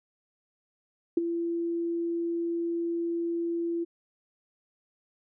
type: tone with ADSR envelope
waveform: sine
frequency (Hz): 338.5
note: E4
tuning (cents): +46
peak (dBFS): -17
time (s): 1.17-3.85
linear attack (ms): 5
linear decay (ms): 16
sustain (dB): -10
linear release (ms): 21
effects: none